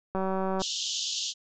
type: click train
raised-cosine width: 1 ms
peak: -17 dBFS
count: 90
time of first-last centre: 0.15-0.618 s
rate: 190 Hz
type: band-pass noise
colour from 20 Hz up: pink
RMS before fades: -32 dBFS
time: 0.59-1.34 s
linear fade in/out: 50 ms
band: 2900 to 7100 Hz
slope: 96 dB/octave
effects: none